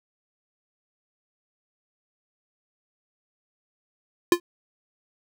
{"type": "tone with exponential decay", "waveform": "square", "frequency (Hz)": 348.3, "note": "F4", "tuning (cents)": -5, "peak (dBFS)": -11, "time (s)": [4.32, 4.4], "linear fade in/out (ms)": 2, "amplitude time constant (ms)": 16, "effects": []}